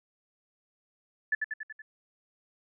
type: tone with echo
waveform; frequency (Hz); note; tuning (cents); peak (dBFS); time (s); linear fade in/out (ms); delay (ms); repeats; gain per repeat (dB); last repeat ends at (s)
sine; 1737; A6; -23; -23; 1.32-1.35; 5; 94; 5; -4; 1.82
effects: none